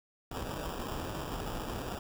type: noise with sample-and-hold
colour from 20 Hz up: pink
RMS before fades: -38 dBFS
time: 0.31-1.99 s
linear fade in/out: 5 ms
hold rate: 2100 Hz
effects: none